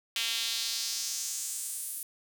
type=tone with high-pass filter sweep; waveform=sawtooth; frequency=228.9 Hz; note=A#3; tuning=31 cents flat; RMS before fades=-34 dBFS; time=0.16-2.03 s; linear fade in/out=2 ms; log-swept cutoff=3000 to 11000 Hz; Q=2.3; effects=none